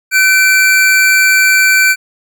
square tone pair together, 1518.3 / 2341 Hz, F#6 / D7, +44 / -6 cents, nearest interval perfect fifth, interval 750 cents, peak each -10 dBFS, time 0.11-1.96 s, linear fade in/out 50 ms, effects none

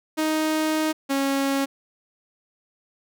sawtooth tone pair in turn, 312.2 / 274.5 Hz, D#4 / C#4, +6 / -17 cents, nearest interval major second, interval 223 cents, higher first, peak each -17 dBFS, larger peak neither, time 0.17-0.93 / 1.09-1.66 s, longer first, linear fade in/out 20 ms, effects none

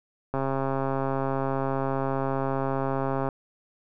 click train, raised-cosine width 1 ms, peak -14 dBFS, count 399, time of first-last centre 0.34-3.288 s, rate 135 Hz, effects none

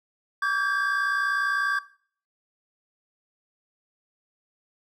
triangle tone cluster, 1149 / 1586 / 1646 Hz, D6 / G6 / G#6, -38 / +20 / -16 cents, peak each -24 / -24 / -29 dBFS, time 0.42-1.79 s, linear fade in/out 5 ms, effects noise-tail reverb RT60 0.5 s tail -19 dB re dry

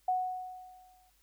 sine tone with exponential decay, 738 Hz, F#5, 5 cents flat, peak -25 dBFS, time 0.08-1.1 s, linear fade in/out 5 ms, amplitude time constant 220 ms, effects added 50 Hz sine -70 dBFS peak until 1.22 s + white hiss -70 dBFS RMS until 1.22 s

